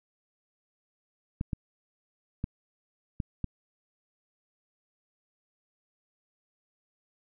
clicks, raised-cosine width 5 ms, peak -18 dBFS, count 5, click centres 1.411 / 1.532 / 2.441 / 3.202 / 3.443 s, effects none

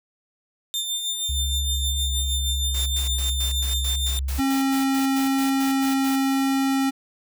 sawtooth tone with tremolo, 3599 Hz, A7, 38 cents sharp, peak -20 dBFS, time 0.74-4.19 s, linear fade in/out 0 ms, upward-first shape sine, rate 6.4 Hz, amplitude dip 45%
sine tone with pitch glide, 69 to 66.96 Hz, C#2 to C2, -7 to +41 cents, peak -23 dBFS, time 1.29-4.4 s, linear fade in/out 5 ms, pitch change -52 cents, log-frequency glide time 1.53-3.15 s
white noise bursts, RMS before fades -35 dBFS, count 16, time 2.74-6.16 s, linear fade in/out 5 ms, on 120 ms, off 100 ms
square tone, 269.9 Hz, C#4, 46 cents flat, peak -20 dBFS, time 4.38-6.91 s, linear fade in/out 20 ms
effects none

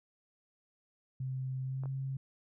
sine tone with pitch glide, 130.81 to 134.25 Hz, C3 to C3, 0 to +45 cents, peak -34 dBFS, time 1.2-2.17 s, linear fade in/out 5 ms, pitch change +45 cents, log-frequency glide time 1.63-1.88 s
clicks, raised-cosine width 1 ms, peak -35 dBFS, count 2, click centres 1.836 / 1.857 s
effects none

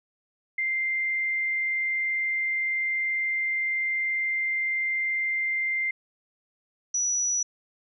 sine tone pair in turn, 2093 / 5884 Hz, C7 / F#8, 0 / -11 cents, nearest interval octave + tritone, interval 1789 cents, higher second, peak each -24 / -23 dBFS, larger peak second, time 0.58-5.91 / 6.94-7.43 s, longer first, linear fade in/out 5 ms, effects none

